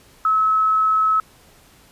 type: tone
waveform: sine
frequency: 1292 Hz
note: E6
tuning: 35 cents flat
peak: -14 dBFS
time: 0.25-1.2 s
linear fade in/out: 2 ms
effects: pink hiss -51 dBFS RMS until 1.91 s + resampled to 32000 Hz